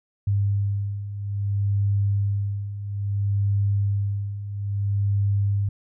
sine beating tone pair, 100.1 / 100.7 Hz, G2 / G2, +37 / +47 cents, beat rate 0.6 Hz, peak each -27 / -22 dBFS, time 0.27-5.69 s, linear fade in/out 5 ms, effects none

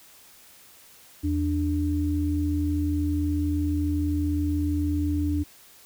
sine tone pair together, 81.82 / 294.7 Hz, E2 / D4, -12 / +6 cents, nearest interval octave + minor seventh, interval 2218 cents, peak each -25 dBFS, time 1.23-5.44 s, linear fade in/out 20 ms, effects white hiss -52 dBFS RMS until 5.85 s

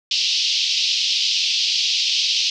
white band-pass noise, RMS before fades -20 dBFS, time 0.11-2.5 s, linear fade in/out 2 ms, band 2700 to 5400 Hz, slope 48 dB/octave, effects none

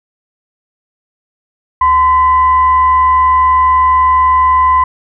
sine tone with frequency modulation, 1024 Hz, C6, 38 cents flat, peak -6 dBFS, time 1.81-4.84 s, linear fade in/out 5 ms, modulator 952 Hz, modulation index 0.29, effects none

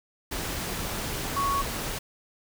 sine tone in noise, 1112 Hz, C#6, 5 cents sharp, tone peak -24 dBFS, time 1.36-1.62 s, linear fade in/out 10 ms, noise pink, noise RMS -32 dBFS, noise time 0.31-1.99 s, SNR +5 dB, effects none

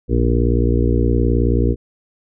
harmonic tone, 59 Hz, A#1, 22 cents sharp, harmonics 1 / 2 / 4 / 5 / 6 / 7 / 8, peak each -16 / -19 / -22 / -23 / -24 / -24 / -25 dBFS, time 0.08-1.76 s, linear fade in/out 50 ms, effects none

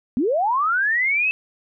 sine linear sweep, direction up, 220 to 2637 Hz, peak -17 dBFS, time 0.17-1.31 s, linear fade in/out 0 ms, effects none

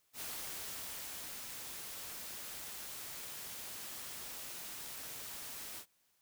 white noise with ADSR envelope, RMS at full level -43 dBFS, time 0.13-5.86 s, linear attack 76 ms, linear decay 1200 ms, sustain -3 dB, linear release 81 ms, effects white hiss -75 dBFS RMS until 6.21 s

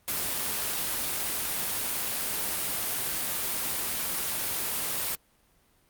white noise, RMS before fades -30 dBFS, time 0.08-5.15 s, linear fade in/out 0 ms, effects pink hiss -65 dBFS RMS until 5.89 s + Opus 32 kbps

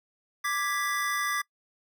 square chord, G# diminished, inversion second, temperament equal, 1174.7 / 1661.2 / 1975.5 Hz, D6 / G#6 / B6, 0 / 0 / 0 cents, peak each -31 / -34 / -32 dBFS, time 0.44-1.42 s, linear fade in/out 10 ms, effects noise-tail reverb RT60 0.1 s tail -24 dB re dry

